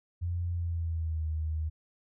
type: tone with pitch glide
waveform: sine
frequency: 87 to 78.41 Hz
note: F2 to D#2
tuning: -6 to +14 cents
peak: -29 dBFS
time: 0.21-1.7 s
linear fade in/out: 20 ms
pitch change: -180 cents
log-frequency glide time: 0.51-1.26 s
effects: none